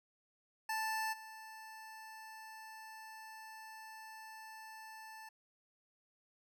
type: tone with level steps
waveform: 25% pulse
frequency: 880 Hz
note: A5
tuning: in tune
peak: -32 / -46 dBFS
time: 0.69-5.29 s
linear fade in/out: 5 ms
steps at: 1.12 s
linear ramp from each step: 20 ms
effects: none